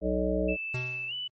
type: harmonic tone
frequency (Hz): 62.2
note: B1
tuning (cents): +13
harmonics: 1 / 3 / 5 / 7 / 9 / 10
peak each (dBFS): -32 / -32 / -32 / -32 / -32 / -32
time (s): 0.01-0.57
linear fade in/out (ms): 50
type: tone with pitch glide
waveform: sine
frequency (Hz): 2637 to 2977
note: E7 to F#7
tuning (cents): 0 to +10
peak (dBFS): -32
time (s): 0.48-1.28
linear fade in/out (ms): 10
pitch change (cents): +210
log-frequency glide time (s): 1.08-1.13
type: tone with exponential decay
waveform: square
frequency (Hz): 125.9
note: B2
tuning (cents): +34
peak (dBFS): -30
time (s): 0.74-1.3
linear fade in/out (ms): 5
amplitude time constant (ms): 120
effects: MP3 32 kbps